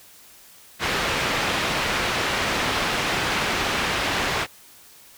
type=low-pass noise; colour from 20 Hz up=white; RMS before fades=-24 dBFS; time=0.79-4.47 s; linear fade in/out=50 ms; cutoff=2700 Hz; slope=12 dB/octave; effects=white hiss -49 dBFS RMS until 5.17 s